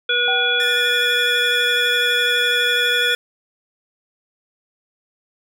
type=harmonic tone; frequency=484.4 Hz; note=B4; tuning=34 cents flat; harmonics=1 / 3 / 5 / 7; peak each=-25 / -19 / -25 / -19 dBFS; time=0.09-3.15 s; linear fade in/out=5 ms
type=tone with exponential decay; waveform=sine; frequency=767 Hz; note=G5; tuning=38 cents flat; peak=-22 dBFS; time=0.28-1.25 s; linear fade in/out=0 ms; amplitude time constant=210 ms
type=tone with vibrato; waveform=sawtooth; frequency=1765 Hz; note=A6; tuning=5 cents sharp; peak=-22 dBFS; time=0.6-3.15 s; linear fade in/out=0 ms; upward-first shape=sine; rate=12 Hz; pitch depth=30 cents each way
effects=none